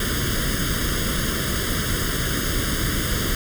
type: noise with comb filter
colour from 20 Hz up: pink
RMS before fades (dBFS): -23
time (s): 0-3.35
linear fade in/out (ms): 2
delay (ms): 0.6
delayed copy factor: +1
effects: none

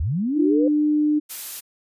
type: linear sweep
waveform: sine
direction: up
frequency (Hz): 61.1 to 523.3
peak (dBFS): -20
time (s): 0-0.68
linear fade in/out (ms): 5
type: tone with pitch glide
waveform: sine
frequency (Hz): 298.4 to 300.3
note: D4 to D4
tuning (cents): +28 to +39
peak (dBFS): -16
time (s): 0.36-1.2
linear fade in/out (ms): 20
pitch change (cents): +11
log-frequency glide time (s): 0.73-0.84
type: noise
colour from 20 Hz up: blue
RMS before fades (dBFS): -31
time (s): 1.29-1.61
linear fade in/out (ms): 20
effects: resampled to 32000 Hz

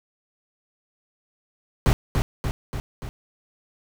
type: noise with echo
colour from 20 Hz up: brown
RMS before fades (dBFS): -17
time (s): 1.86-1.93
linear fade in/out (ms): 0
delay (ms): 290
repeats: 4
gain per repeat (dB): -4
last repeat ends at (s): 3.09
effects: none

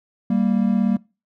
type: tone pair together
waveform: triangle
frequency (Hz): 196.2 / 233.1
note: G3 / A#3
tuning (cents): +2 / 0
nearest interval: minor third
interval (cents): 298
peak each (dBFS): -17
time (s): 0.3-0.97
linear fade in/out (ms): 5
effects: noise-tail reverb RT60 0.3 s tail -23 dB re dry

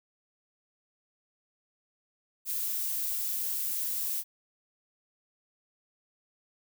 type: noise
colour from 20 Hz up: violet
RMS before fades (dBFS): -32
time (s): 2.45-4.24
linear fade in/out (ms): 50
effects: none

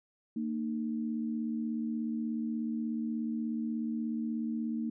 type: tone pair together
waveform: sine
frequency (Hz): 228.8 / 305.4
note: A#3 / D#4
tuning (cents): -32 / -32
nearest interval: perfect fourth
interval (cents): 500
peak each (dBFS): -32 / -38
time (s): 0.36-4.9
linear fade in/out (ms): 5
effects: none

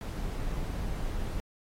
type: noise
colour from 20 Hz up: brown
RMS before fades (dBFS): -33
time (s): 0.01-1.4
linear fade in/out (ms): 0
effects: AAC 48 kbps

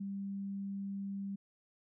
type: tone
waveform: sine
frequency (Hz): 197.5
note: G3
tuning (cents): +13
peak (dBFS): -37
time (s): 0-1.36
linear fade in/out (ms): 10
effects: none

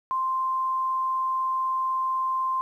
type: tone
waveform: sine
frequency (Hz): 1046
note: C6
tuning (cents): -1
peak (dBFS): -23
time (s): 0.11-2.61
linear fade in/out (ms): 0
effects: 10-bit

